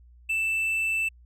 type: tone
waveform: triangle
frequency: 2651 Hz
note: E7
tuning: 9 cents sharp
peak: -22 dBFS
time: 0.29-1.09 s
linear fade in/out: 10 ms
effects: added 60 Hz sine -50 dBFS peak until 1.25 s